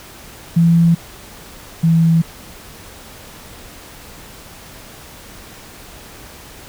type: tone pair in turn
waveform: sine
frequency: 168 / 164.54 Hz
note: E3 / E3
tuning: +33 / -3 cents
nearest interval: unison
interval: 36 cents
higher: first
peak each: -8 / -9 dBFS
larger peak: first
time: 0.56-0.95 / 1.83-2.22 s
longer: neither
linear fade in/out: 10 ms
effects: pink hiss -38 dBFS RMS until 6.68 s